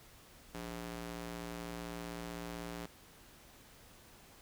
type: tone with high-pass filter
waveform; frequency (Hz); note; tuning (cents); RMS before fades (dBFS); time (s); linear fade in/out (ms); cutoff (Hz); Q
square; 57.9; A#1; -11; -44; 0.54-2.86; 5; 160; 0.59
effects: pink hiss -59 dBFS RMS until 4.41 s